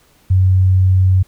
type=tone; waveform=sine; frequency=93.5 Hz; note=F#2; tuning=19 cents sharp; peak=-8 dBFS; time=0.3-1.23 s; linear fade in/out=10 ms; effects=pink hiss -53 dBFS RMS until 1.27 s